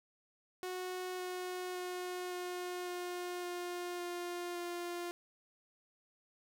sawtooth tone with pitch steps, 366.5 / 364 / 361.5 / 359 / 356.5 / 354 / 351.6 / 349.1 Hz, F#4 / F#4 / F#4 / F4 / F4 / F4 / F4 / F4, -16 / -28 / -40 / +48 / +36 / +23 / +12 / -1 cents, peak -35 dBFS, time 0.63-5.11 s, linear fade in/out 0 ms, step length 560 ms, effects none

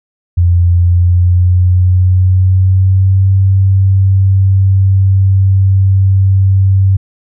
sine tone with pitch glide, 87.31 to 96.32 Hz, F2 to G2, 0 to -30 cents, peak -5 dBFS, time 0.37-6.97 s, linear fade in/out 10 ms, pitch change +170 cents, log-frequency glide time 0.73-3.31 s, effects none

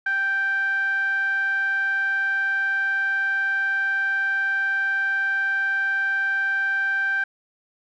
5% pulse tone with low-pass filter, 784 Hz, G5, in tune, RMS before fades -23 dBFS, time 0.06-7.24 s, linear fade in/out 5 ms, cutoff 1600 Hz, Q 8.6, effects none

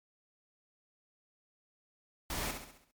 pink noise with echo, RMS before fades -37 dBFS, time 2.3-2.51 s, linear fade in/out 2 ms, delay 67 ms, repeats 6, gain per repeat -6 dB, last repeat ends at 2.912 s, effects noise-tail reverb RT60 0.1 s tail -20 dB re dry + MP3 96 kbps

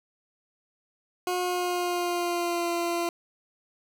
20% pulse tone with pitch glide, 360.6 to 342.9 Hz, F#4 to F4, -45 to -32 cents, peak -21 dBFS, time 1.27-3.09 s, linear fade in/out 2 ms, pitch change -87 cents, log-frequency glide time 1.4-2.7 s, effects none

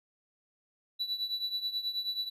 triangle tone with tremolo, 3951 Hz, B7, in tune, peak -26 dBFS, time 0.99-2.3 s, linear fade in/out 20 ms, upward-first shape triangle, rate 9.3 Hz, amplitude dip 85%, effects tanh soft clip ceiling -24 dBFS + resampled to 32000 Hz

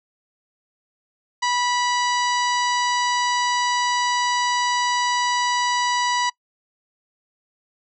harmonic tone with a mistuned harmonic, 980 Hz, B5, 14 cents flat, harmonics 1 / 2 / 3 / 4 / 5 / 6 / 7 / 8, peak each -21 / -26 / -31 / -31 / -31 / -33 / -38 / -39 dBFS, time 1.42-6.3 s, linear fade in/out 10 ms, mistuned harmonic 5, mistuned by -44 cents, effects noise-tail reverb RT60 0.1 s tail -24 dB re dry

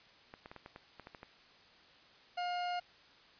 clicks, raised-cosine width 0.5 ms, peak -33 dBFS, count 10, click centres 0.339 / 0.459 / 0.515 / 0.563 / 0.661 / 0.761 / 0.997 / 1.071 / 1.148 / 1.231 s
40% pulse tone, 711 Hz, F5, 31 cents sharp, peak -34 dBFS, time 2.37-2.8 s, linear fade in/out 10 ms
effects white hiss -61 dBFS RMS until 3.39 s + resampled to 11025 Hz

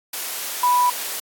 sine tone in noise, 986 Hz, B5, 3 cents flat, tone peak -14 dBFS, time 0.63-0.9 s, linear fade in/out 5 ms, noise white, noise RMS -28 dBFS, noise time 0.13-1.2 s, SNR +11 dB, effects high-pass 400 Hz 12 dB/octave + AAC 64 kbps

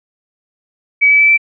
sine tone with pitch steps, 2278 / 2295 / 2312 / 2330 Hz, C#7 / D7 / D7 / D7, +47 / -40 / -28 / -14 cents, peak -6 dBFS, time 1.01-1.378 s, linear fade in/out 20 ms, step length 92 ms, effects none

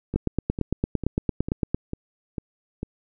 two click trains, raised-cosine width 3 ms, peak -9 / -16 dBFS, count 15 / 7, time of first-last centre 0.16-1.746 / 0.14-2.831 s, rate 8.83 / 2.23 Hz, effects none

